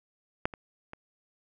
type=clicks; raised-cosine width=0.5 ms; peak=-11 / -26 / -26 dBFS; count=3; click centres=0.455 / 0.538 / 0.934 s; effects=none